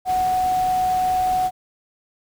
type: tone in noise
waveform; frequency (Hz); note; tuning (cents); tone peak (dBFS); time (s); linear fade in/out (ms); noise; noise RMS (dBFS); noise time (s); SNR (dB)
sine; 740; F#5; 0; -17; 0.05-1.51; 50; pink; -35; 0.05-1.51; +15
effects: none